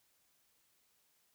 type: silence
effects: white hiss -74 dBFS RMS until 1.34 s